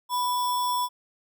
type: tone with sample-and-hold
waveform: sine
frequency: 987.8 Hz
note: B5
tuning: in tune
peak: -23 dBFS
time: 0.09-0.89 s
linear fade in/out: 50 ms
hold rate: 4410 Hz
effects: none